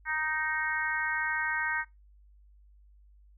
harmonic tone, 311.1 Hz, D#4, in tune, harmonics 3 / 4 / 5 / 6 / 7, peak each -36 / -40 / -32 / -33 / -37 dBFS, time 0.05-1.85 s, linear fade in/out 50 ms, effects noise-tail reverb RT60 0.2 s tail -23 dB re dry + added 50 Hz sine -55 dBFS peak until 3.37 s

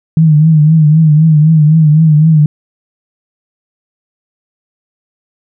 sine tone with vibrato, 155.56 Hz, D#3, in tune, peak -3 dBFS, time 0.17-2.46 s, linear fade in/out 2 ms, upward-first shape triangle, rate 3.9 Hz, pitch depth 88 cents each way, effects none

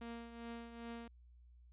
sawtooth tone with tremolo, 233.1 Hz, A#3, in tune, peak -40 dBFS, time 0.01-1.08 s, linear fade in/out 5 ms, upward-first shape triangle, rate 2.5 Hz, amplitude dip 65%, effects added 60 Hz sine -59 dBFS peak until 1.72 s + resampled to 8000 Hz

